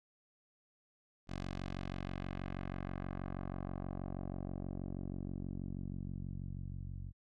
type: tone with low-pass filter sweep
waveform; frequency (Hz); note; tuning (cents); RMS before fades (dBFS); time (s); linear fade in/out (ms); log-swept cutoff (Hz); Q
10% pulse; 46.25; F#1; 0; -42; 1.27-7.13; 50; 5700 to 99; 1
effects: none